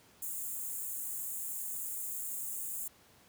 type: high-pass noise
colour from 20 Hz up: white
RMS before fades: -39 dBFS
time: 0.22-2.88 s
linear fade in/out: 5 ms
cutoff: 6800 Hz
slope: 96 dB/octave
effects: pink hiss -62 dBFS RMS until 3.28 s + high-pass 80 Hz 12 dB/octave